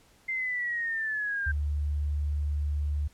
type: linear sweep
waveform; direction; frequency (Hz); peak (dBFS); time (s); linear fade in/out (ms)
sine; down; 2093 to 1568; -28; 0.28-1.52; 10
type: tone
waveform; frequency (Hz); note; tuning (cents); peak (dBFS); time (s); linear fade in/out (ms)
sine; 73.42; D2; 0; -26; 1.46-3.08; 10
effects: pink hiss -61 dBFS RMS until 3.13 s + low-pass 12000 Hz 12 dB/octave